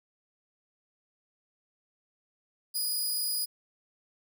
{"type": "tone", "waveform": "15% pulse", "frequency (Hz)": 4936, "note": "D#8", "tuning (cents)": -15, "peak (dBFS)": -22, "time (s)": [2.74, 3.46], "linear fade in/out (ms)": 20, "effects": []}